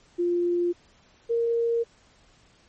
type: tone pair in turn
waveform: sine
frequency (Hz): 349.2 / 465.3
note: F4 / A#4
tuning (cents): 0 / -3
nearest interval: perfect fourth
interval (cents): 497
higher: second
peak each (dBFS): -21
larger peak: neither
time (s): 0.18-0.73 / 1.29-1.84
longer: neither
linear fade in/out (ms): 20
effects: pink hiss -59 dBFS RMS until 2.68 s + MP3 32 kbps